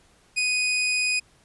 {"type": "tone with ADSR envelope", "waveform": "sawtooth", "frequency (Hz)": 2489, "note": "D#7", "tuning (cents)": 0, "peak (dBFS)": -16, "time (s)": [0.36, 1.2], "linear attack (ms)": 24, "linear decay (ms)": 7, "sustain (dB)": -2, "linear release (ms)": 13, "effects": ["pink hiss -59 dBFS RMS until 1.44 s", "resampled to 24000 Hz"]}